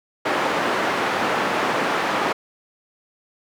white band-pass noise, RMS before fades -22 dBFS, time 0.25-2.33 s, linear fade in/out 10 ms, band 230 to 1400 Hz, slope 12 dB/octave, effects none

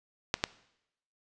clicks, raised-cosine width 0.2 ms, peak -8 dBFS, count 2, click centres 0.341 / 0.439 s, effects noise-tail reverb RT60 0.8 s tail -19 dB re dry + resampled to 22050 Hz

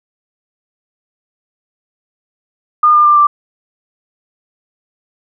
sine tone with pitch steps, 1216 / 1202.7 / 1189.6 / 1176.6 Hz, D#6 / D6 / D6 / D6, -40 / +41 / +22 / +3 cents, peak -5 dBFS, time 2.83-3.27 s, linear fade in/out 5 ms, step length 110 ms, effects none

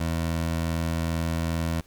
20% pulse tone, 82.41 Hz, E2, in tune, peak -20 dBFS, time 0-1.81 s, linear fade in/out 5 ms, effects pink hiss -58 dBFS RMS until 1.86 s

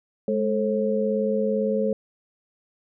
sine tone cluster, 210.1 / 439.2 / 537 Hz, G#3 / A4 / C5, +20 / -3 / +45 cents, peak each -25 dBFS, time 0.28-1.93 s, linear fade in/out 2 ms, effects none

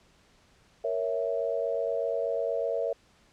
sine chord, A# diminished, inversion none, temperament equal, 466.2 / 554.4 / 659.3 Hz, A#4 / C#5 / E5, 0 / 0 / 0 cents, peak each -31 dBFS, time 0.84-2.93 s, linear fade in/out 5 ms, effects pink hiss -62 dBFS RMS until 3.32 s + low-pass 7000 Hz 12 dB/octave

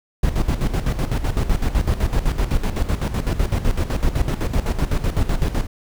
brown noise with tremolo, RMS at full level -17 dBFS, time 0.23-5.67 s, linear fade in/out 5 ms, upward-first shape square, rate 7.9 Hz, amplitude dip 70%, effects none

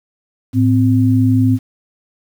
sine tone pair together, 108.42 / 258.4 Hz, A2 / C4, -25 / -21 cents, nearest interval octave + minor third, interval 1504 cents, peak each -12 dBFS, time 0.53-1.59 s, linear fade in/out 50 ms, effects 7-bit

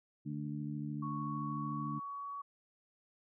harmonic tone, 73.5 Hz, D2, 2 cents sharp, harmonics 2 / 3 / 4, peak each -40 / -42 / -43 dBFS, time 0.25-2 s, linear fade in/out 20 ms
sine tone with pitch glide, 1108.7 to 1127.4 Hz, C#6 to C#6, 0 to +29 cents, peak -40 dBFS, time 1.02-2.42 s, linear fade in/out 10 ms, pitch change +29 cents, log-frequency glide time 1.17-2.3 s
effects none

